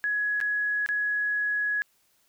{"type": "tone with dropouts", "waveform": "sine", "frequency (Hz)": 1678, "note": "G#6", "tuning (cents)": 17, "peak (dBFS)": -24, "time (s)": [0.04, 1.82], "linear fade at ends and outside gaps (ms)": 0, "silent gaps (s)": [[0.403, 0.412], [0.862, 0.889]], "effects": ["white hiss -67 dBFS RMS until 2.28 s"]}